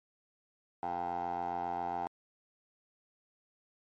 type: tone with band-pass filter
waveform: 15% pulse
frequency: 87.31 Hz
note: F2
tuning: in tune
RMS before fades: -36 dBFS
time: 0.83-2.07 s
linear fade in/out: 0 ms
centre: 760 Hz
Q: 6.4
effects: MP3 48 kbps